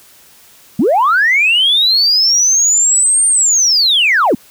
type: linear two-way sweep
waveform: sine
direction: up then down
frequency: 178.4 to 8890 to 178.4 Hz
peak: -7 dBFS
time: 0.79-4.35 s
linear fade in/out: 5 ms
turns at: 3.27 s
effects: tanh soft clip ceiling -4 dBFS + white hiss -44 dBFS RMS until 4.5 s